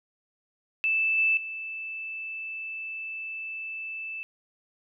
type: tone with level steps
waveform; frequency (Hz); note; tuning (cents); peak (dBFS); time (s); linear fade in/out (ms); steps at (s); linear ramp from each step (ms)
sine; 2637; E7; 0; -22 / -20 / -33; 0.84-4.23; 0; 1.18 / 1.37; 2
effects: none